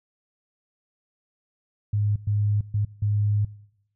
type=tone bursts at uneven times; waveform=sine; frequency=103.83 Hz; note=G#2; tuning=in tune; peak=-20 dBFS; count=4; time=1.93-2.16 / 2.27-2.61 / 2.74-2.85 / 3.02-3.45 s; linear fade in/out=5 ms; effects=noise-tail reverb RT60 0.8 s tail -21 dB re dry